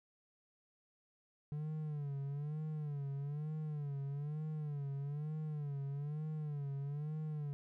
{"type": "tone with vibrato", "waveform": "triangle", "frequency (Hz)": 146.83, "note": "D3", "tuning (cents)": 0, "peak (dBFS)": -36, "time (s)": [1.52, 7.53], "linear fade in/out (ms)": 0, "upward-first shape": "sine", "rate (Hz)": 1.1, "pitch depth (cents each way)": 100, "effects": []}